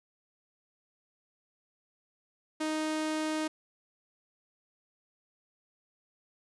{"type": "tone", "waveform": "sawtooth", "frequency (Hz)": 311.1, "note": "D#4", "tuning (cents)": 0, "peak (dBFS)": -26, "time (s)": [2.6, 3.48], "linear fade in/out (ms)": 10, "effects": ["resampled to 24000 Hz"]}